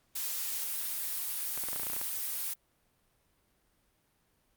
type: noise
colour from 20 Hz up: blue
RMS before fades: -35 dBFS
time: 0.15-2.54 s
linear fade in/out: 10 ms
type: clicks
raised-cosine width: 0.5 ms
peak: -27 dBFS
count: 12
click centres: 1.576 / 1.637 / 1.686 / 1.731 / 1.761 / 1.797 / 1.833 / 1.868 / 1.9 / 1.934 / 1.965 / 2.014 s
effects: pink hiss -72 dBFS RMS until 4.56 s + Opus 48 kbps